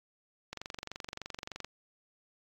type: click train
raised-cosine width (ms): 0.2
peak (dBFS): -22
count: 27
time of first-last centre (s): 0.53-1.646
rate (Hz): 23.3
effects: AAC 48 kbps